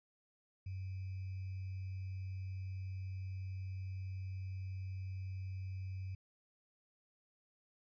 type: tone with sample-and-hold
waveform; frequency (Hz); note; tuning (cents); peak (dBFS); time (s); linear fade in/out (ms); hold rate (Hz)
sine; 94.6; F#2; +39; -40; 0.66-6.15; 5; 2450
effects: resampled to 11025 Hz